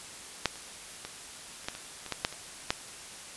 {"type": "clicks", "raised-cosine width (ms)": 0.2, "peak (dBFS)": [-7, -28, -20, -30, -14, -23, -23, -13, -8, -25, -8], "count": 11, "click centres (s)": [0.457, 0.557, 1.05, 1.645, 1.685, 1.751, 2.063, 2.123, 2.249, 2.326, 2.705], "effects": ["white hiss -45 dBFS RMS until 3.36 s", "resampled to 24000 Hz"]}